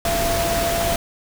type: tone in noise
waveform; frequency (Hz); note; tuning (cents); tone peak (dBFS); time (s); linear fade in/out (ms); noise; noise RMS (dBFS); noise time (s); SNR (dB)
sine; 678; E5; +49; -21; 0.05-0.96; 2; pink; -23; 0.05-0.96; -1
effects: none